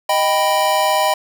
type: chord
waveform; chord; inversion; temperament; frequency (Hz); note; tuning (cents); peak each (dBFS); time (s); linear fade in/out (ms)
square; Eb augmented; none; equal; 622.3 / 784 / 987.8; Eb5 / G5 / B5; 0 / 0 / 0; -19; 0.09-1.14; 5
effects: none